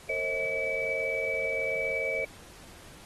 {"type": "tone cluster", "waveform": "sine", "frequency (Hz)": [457, 538, 637, 2292], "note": ["A#4", "C5", "D#5", "D7"], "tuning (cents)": [-34, 48, 41, -43], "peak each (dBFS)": [-36, -34, -35, -30], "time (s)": [0.09, 2.25], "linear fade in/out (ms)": 5, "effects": ["pink hiss -51 dBFS RMS until 3.05 s", "AAC 32 kbps"]}